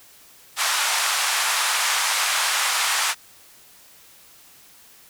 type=band-pass noise; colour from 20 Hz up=pink; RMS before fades=-22 dBFS; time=0.56-3.15 s; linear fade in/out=50 ms; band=880 to 11000 Hz; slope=24 dB/octave; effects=white hiss -50 dBFS RMS until 5.09 s